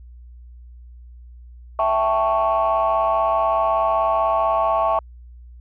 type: chord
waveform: sine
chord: A dominant seventh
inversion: second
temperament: equal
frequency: 659.3 / 784 / 880 / 1108.7 Hz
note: E5 / G5 / A5 / C#6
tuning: 0 / 0 / 0 / 0 cents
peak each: -19 / -24 / -22 / -20 dBFS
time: 1.79-4.99 s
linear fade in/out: 2 ms
effects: tanh soft clip ceiling -10 dBFS + added 60 Hz sine -39 dBFS peak until 5.6 s